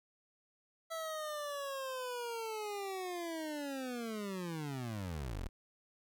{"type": "linear sweep", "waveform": "25% pulse", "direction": "down", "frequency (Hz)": [659.3, 33.1], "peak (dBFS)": -35, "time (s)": [0.9, 5.49], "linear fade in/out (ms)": 20, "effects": []}